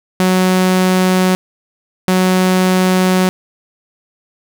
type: tone pair in turn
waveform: sawtooth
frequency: 185 / 185 Hz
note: F#3 / F#3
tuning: 0 / 0 cents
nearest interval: unison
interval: 0 cents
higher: neither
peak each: -6 dBFS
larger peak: neither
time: 0.2-1.35 / 2.08-3.29 s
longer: second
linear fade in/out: 0 ms
effects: none